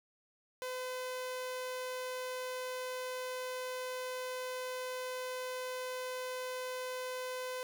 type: tone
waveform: sawtooth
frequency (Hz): 508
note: B4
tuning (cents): +49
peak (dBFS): -34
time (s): 0.62-7.63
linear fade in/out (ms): 0
effects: 10-bit